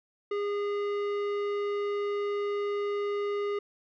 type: tone with tanh clipping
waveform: sine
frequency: 408.6 Hz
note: G#4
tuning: 28 cents flat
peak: -30 dBFS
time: 0.31-3.59 s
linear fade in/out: 5 ms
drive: 14 dB
effects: none